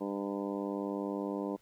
harmonic tone, 100 Hz, G2, 35 cents sharp, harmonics 2 / 3 / 4 / 5 / 6 / 7 / 8 / 9 / 10, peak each -39 / -37 / -40 / -41 / -44 / -50 / -51 / -47 / -48 dBFS, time 0-1.57 s, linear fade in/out 20 ms, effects pink hiss -68 dBFS RMS until 1.61 s

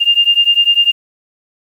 sine beating tone pair, 2803 / 2813 Hz, F7 / F7, +6 / +12 cents, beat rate 10 Hz, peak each -11 dBFS, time 0-0.92 s, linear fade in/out 20 ms, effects 7-bit

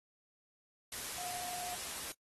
sine tone in noise, 716 Hz, F5, 43 cents sharp, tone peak -43 dBFS, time 1.18-1.75 s, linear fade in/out 2 ms, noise white, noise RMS -42 dBFS, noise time 0.92-2.12 s, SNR -4 dB, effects noise-tail reverb RT60 0.1 s tail -22 dB re dry + AAC 32 kbps

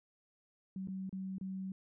sine tone with dropouts, 190 Hz, F#3, 46 cents sharp, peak -38 dBFS, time 0.76-1.72 s, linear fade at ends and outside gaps 2 ms, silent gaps 0.874-0.884 / 1.094-1.127 / 1.383-1.411 s, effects none

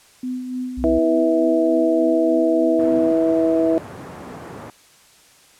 sine tone with tremolo, 253 Hz, B3, 42 cents sharp, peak -22 dBFS, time 0.23-3.12 s, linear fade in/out 5 ms, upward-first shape sine, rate 3.4 Hz, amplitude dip 45%
sine tone, 62.4 Hz, B1, 19 cents sharp, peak -26 dBFS, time 0.77-0.99 s, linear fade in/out 10 ms
harmonic tone, 162.8 Hz, E3, 21 cents flat, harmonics 2 / 3 / 4, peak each -17 / -22 / -19 dBFS, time 0.84-3.78 s, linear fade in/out 0 ms
pink band-pass noise, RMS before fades -36 dBFS, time 2.79-4.7 s, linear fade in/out 2 ms, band 130 to 1200 Hz, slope 12 dB/octave
effects white hiss -51 dBFS RMS until 5.59 s + low-pass 10000 Hz 12 dB/octave

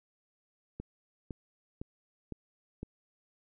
click train, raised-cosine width 3 ms, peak -26 dBFS, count 5, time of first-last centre 0.8-2.83 s, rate 1.97 Hz, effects none

